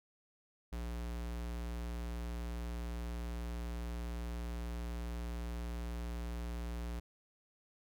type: tone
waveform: square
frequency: 58.8 Hz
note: A#1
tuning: 16 cents sharp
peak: -39 dBFS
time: 0.72-7 s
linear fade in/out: 10 ms
effects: none